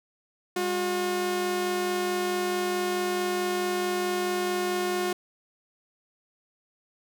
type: tone pair together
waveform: sawtooth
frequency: 202.3 / 360 Hz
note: G#3 / F#4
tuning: -45 / -47 cents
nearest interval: minor seventh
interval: 998 cents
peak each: -31 / -22 dBFS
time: 0.56-5.13 s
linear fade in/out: 5 ms
effects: none